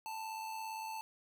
square tone with amplitude modulation, 883 Hz, A5, 6 cents sharp, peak -39 dBFS, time 0.06-1.01 s, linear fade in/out 0 ms, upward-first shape sine, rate 97.6 Hz, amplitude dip 45%, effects 13-bit

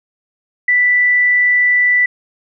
sine tone, 1975.5 Hz, B6, in tune, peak -9 dBFS, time 0.68-2.06 s, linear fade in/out 5 ms, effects none

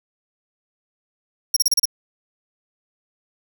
sawtooth tone bursts, 5588 Hz, F8, in tune, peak -11 dBFS, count 6, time 1.54-1.855 s, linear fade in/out 5 ms, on 25 ms, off 33 ms, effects none

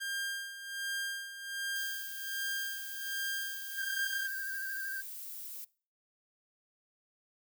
sawtooth tone with tremolo, 1600 Hz, G6, 35 cents sharp, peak -30 dBFS, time 0-4.28 s, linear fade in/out 20 ms, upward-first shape sine, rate 1.3 Hz, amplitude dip 70%
violet noise, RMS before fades -44 dBFS, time 1.75-5.65 s, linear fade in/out 10 ms
triangle tone with vibrato, 1582 Hz, G6, 15 cents sharp, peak -35 dBFS, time 3.77-5.02 s, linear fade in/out 20 ms, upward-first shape sine, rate 13 Hz, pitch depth 36 cents each way
effects noise-tail reverb RT60 0.4 s tail -22 dB re dry

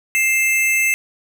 square tone pair together, 2105 / 2637 Hz, C7 / E7, +10 / 0 cents, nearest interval major third, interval 390 cents, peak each -18 dBFS, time 0.15-0.94 s, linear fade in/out 0 ms, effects none

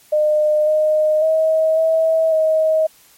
sine tone with pitch steps, 607 / 616 / 636 / 645 / 632 Hz, D#5 / D#5 / D#5 / E5 / D#5, -43 / -17 / +38 / -38 / +27 cents, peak -12 dBFS, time 0.12-2.87 s, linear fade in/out 10 ms, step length 550 ms, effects white hiss -50 dBFS RMS until 3.17 s + MP3 64 kbps

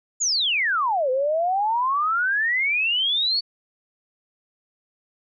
sine exponential two-way sweep, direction down then up, 7140 to 502 to 4524 Hz, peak -19 dBFS, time 0.2-3.41 s, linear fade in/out 20 ms, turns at 1.1 s, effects none

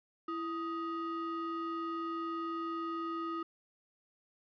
triangle ring-modulated tone, 791 Hz, G5, 15 cents sharp, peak -30 dBFS, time 0.28-3.43 s, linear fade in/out 5 ms, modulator 459 Hz, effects resampled to 11025 Hz + 12-bit

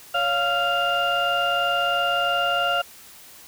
sine tone cluster, 562 / 699 / 1386 / 2807 Hz, C#5 / F5 / F6 / F7, +24 / +1 / -14 / +8 cents, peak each -27 / -23 / -22 / -25 dBFS, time 0.14-2.82 s, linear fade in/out 10 ms, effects tanh soft clip ceiling -14 dBFS + white hiss -46 dBFS RMS until 3.47 s

